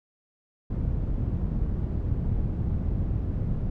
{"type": "low-pass noise", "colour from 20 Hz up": "white", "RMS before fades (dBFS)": -27, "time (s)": [0.7, 3.7], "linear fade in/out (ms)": 5, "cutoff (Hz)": 110, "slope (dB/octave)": 12, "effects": []}